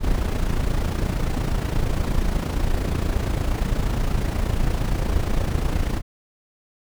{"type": "noise with amplitude modulation", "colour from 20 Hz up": "brown", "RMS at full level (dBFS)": -19, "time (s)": [0, 6.02], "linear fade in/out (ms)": 50, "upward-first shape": "sine", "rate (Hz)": 28.5, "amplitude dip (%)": 60, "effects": []}